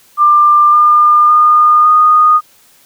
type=tone with pitch steps; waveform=sine; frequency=1191 / 1204.8 / 1218.8 / 1233 Hz; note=D6 / D6 / D#6 / D#6; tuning=+24 / +44 / -36 / -16 cents; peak=-4 dBFS; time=0.17-2.41 s; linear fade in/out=50 ms; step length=560 ms; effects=white hiss -47 dBFS RMS until 2.85 s